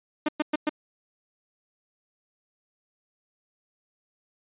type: tone bursts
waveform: sawtooth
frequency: 303.2 Hz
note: D#4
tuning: 45 cents flat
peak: -18 dBFS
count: 4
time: 0.26-0.694 s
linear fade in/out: 5 ms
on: 26 ms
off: 110 ms
effects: resampled to 8000 Hz